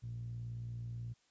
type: tone with low-pass filter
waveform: 5% pulse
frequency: 58.5 Hz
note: A#1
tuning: 7 cents sharp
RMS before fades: -43 dBFS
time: 0.02-1.14 s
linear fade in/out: 20 ms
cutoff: 120 Hz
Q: 7
effects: white hiss -73 dBFS RMS until 1.3 s + resampled to 16000 Hz